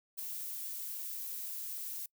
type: noise with ADSR envelope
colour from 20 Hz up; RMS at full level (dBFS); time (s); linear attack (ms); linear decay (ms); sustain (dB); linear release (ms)
violet; -38; 0.17-2.06; 22; 7; -3; 4
effects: noise-tail reverb RT60 0.1 s tail -25 dB re dry